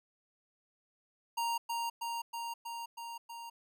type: tone with echo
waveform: square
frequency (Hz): 932.3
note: A#5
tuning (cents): 0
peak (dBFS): -32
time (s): 1.37-1.58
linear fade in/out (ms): 10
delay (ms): 320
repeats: 6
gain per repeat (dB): -2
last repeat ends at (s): 3.5
effects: none